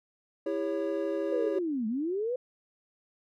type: chord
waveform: triangle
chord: C# diminished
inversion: first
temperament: equal with one note detuned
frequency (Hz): 329.6 / 402.1 / 554.4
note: E4 / G4 / C#5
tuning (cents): 0 / +44 / 0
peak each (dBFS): -31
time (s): 0.46-1.59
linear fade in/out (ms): 5
type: linear two-way sweep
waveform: sine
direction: down then up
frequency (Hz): 515 to 209.5 to 515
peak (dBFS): -28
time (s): 1.32-2.36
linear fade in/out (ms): 5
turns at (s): 1.87
effects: none